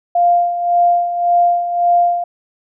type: tone with tremolo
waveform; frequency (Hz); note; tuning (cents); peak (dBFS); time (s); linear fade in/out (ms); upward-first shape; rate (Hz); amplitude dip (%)
sine; 698.5; F5; 0; -8; 0.15-2.24; 5; sine; 1.8; 65
effects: none